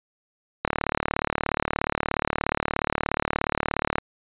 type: click train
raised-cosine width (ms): 0.5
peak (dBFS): -7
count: 124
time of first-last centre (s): 0.65-3.983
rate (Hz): 36.9
effects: resampled to 8000 Hz